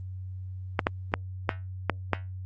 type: clicks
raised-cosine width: 0.5 ms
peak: -7 dBFS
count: 6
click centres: 0.792 / 0.869 / 1.139 / 1.492 / 1.897 / 2.133 s
effects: added 93 Hz sine -35 dBFS peak until 2.45 s + Opus 32 kbps